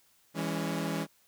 sawtooth tone cluster, 165.3 / 204 / 280 Hz, E3 / G#3 / C#4, +5 / -31 / +18 cents, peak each -30 / -32 / -32 dBFS, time 0.34-1.07 s, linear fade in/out 50 ms, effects white hiss -66 dBFS RMS until 1.27 s

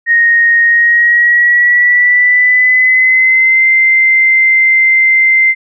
sine tone with pitch glide, 1864.7 to 2081 Hz, A#6 to C7, 0 to -10 cents, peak -5 dBFS, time 0.06-5.55 s, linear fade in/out 50 ms, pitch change +190 cents, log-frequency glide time 0.64-3.66 s, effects none

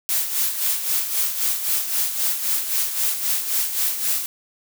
blue noise with tremolo, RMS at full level -20 dBFS, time 0.09-4.26 s, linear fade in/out 0 ms, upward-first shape sine, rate 3.8 Hz, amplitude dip 60%, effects none

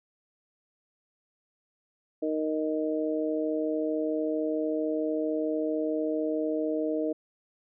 harmonic tone, 155.56 Hz, D#3, in tune, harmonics 2 / 3 / 4, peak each -29 / -31 / -32 dBFS, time 2.22-7.13 s, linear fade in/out 10 ms, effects none

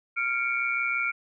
sine tone cluster, 1390 / 2229 / 2355 Hz, F6 / C#7 / D7, -9 / +9 / +4 cents, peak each -29 dBFS, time 0.16-1.12 s, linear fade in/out 20 ms, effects none

